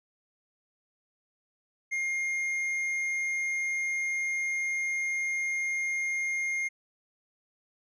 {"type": "tone with tanh clipping", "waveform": "triangle", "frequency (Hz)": 2126, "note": "C7", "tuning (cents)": 27, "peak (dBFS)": -29, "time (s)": [1.91, 6.69], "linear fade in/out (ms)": 20, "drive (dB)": 10, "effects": []}